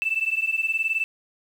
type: beating tone pair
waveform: sine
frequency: 2637 / 2656 Hz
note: E7 / E7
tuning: 0 / +12 cents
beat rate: 19 Hz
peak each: -24 dBFS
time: 0.02-1.04 s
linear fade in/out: 0 ms
effects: tanh soft clip ceiling -15 dBFS + 8-bit